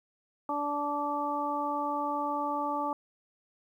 harmonic tone, 290.8 Hz, D4, 17 cents flat, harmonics 1 / 2 / 3 / 4, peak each -36 / -37 / -32 / -34 dBFS, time 0.49-2.93 s, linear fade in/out 2 ms, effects 11-bit

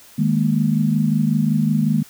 sine chord, D# suspended fourth, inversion none, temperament equal, 155.56 / 207.7 / 233.1 Hz, D#3 / G#3 / A#3, 0 / 0 / 0 cents, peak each -19 / -19 / -20 dBFS, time 0.18-2.03 s, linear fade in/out 10 ms, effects white hiss -46 dBFS RMS until 2.09 s

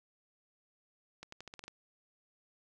accelerating click train, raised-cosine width 0.2 ms, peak -29 dBFS, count 8, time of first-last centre 1.23-1.68 s, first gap 94 ms, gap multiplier 0.87, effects none

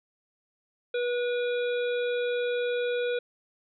harmonic tone with a mistuned harmonic, 486.5 Hz, B4, 26 cents flat, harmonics 1 / 3 / 5 / 7 / 8, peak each -26 / -36 / -40 / -43 / -44 dBFS, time 0.94-3.19 s, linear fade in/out 5 ms, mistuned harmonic 8, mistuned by -27 cents, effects none

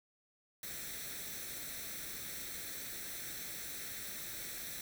white noise with comb filter, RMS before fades -44 dBFS, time 0.63-4.81 s, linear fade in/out 2 ms, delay 0.51 ms, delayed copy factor +0.65, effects none

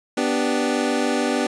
25% pulse chord, G major, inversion first, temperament equal, 246.9 / 293.7 / 392 Hz, B3 / D4 / G4, 0 / 0 / 0 cents, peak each -19 / -20 / -22 dBFS, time 0.17-1.47 s, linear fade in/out 5 ms, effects resampled to 22050 Hz

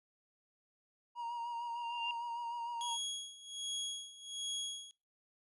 triangle tone with vibrato, 943 Hz, A#5, 20 cents sharp, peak -36 dBFS, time 1.15-2.98 s, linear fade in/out 50 ms, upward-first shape sine, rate 6.6 Hz, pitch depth 30 cents each way
sine tone with exponential growth, 2794 Hz, F7, in tune, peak -34 dBFS, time 1.51-2.11 s, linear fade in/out 2 ms, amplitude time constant 130 ms
sawtooth tone with tremolo, 3322 Hz, G#7, in tune, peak -33 dBFS, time 2.81-4.91 s, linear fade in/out 0 ms, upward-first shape sine, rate 1.3 Hz, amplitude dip 85%
effects noise-tail reverb RT60 0.3 s tail -23 dB re dry + resampled to 24000 Hz

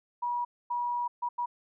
sine tone bursts at uneven times, 965 Hz, B5, 40 cents flat, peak -28 dBFS, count 4, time 0.22-0.45 / 0.7-1.08 / 1.22-1.29 / 1.38-1.46 s, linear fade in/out 10 ms, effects none

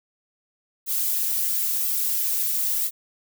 violet noise with flanger, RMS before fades -24 dBFS, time 0.86-2.91 s, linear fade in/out 50 ms, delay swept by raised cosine 1.5 to 7.3 ms, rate 1 Hz, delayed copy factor +1, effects none

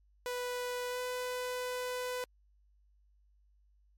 sawtooth tone with pitch glide, 493.9 to 499.4 Hz, B4 to B4, 0 to +19 cents, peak -31 dBFS, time 0.26-2.24 s, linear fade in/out 0 ms, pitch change +19 cents, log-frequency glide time 0.89-0.99 s, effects added 50 Hz sine -64 dBFS peak until 3.97 s + MP3 96 kbps

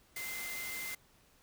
sine tone in noise, 2075 Hz, C7, 15 cents flat, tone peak -41 dBFS, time 0.16-0.95 s, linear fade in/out 5 ms, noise white, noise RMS -43 dBFS, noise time 0.16-0.95 s, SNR -1 dB, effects pink hiss -66 dBFS RMS until 1.42 s

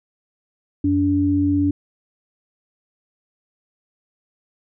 sine tone pair together, 90.65 / 287.8 Hz, F#2 / D4, -35 / -35 cents, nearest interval octave + minor sixth, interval 2000 cents, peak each -22 / -16 dBFS, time 0.84-1.71 s, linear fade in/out 5 ms, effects none

